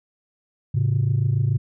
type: tone pair together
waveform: sine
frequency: 107.9 / 134.89 Hz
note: A2 / C#3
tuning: -33 / -47 cents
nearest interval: major third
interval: 386 cents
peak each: -19 dBFS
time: 0.74-1.58 s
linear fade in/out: 10 ms
effects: tanh soft clip ceiling -13 dBFS